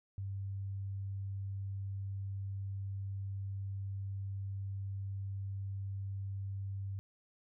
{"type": "tone", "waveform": "sine", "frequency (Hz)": 98, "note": "G2", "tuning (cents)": 0, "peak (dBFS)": -37, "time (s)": [0.18, 6.99], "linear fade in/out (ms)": 0, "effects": []}